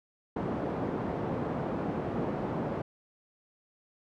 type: band-pass noise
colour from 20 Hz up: pink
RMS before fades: -33 dBFS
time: 0.36-2.82 s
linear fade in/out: 5 ms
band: 150 to 740 Hz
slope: 12 dB/octave
effects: none